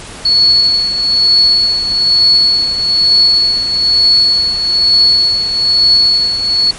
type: tone with tremolo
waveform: sine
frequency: 4395 Hz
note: C#8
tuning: 16 cents flat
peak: -4 dBFS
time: 0.25-6.71 s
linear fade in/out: 5 ms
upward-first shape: triangle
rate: 1.1 Hz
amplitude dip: 65%
effects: pink hiss -29 dBFS RMS until 6.78 s + MP3 48 kbps